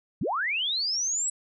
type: linear sweep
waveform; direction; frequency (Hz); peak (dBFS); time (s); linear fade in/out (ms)
sine; up; 101.7 to 7930; -25; 0.21-1.3; 5
effects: none